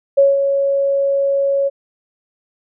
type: tone with ADSR envelope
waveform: sine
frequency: 554.4 Hz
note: C#5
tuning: in tune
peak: -6 dBFS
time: 0.17-1.7 s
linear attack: 14 ms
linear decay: 180 ms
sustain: -7 dB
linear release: 29 ms
effects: none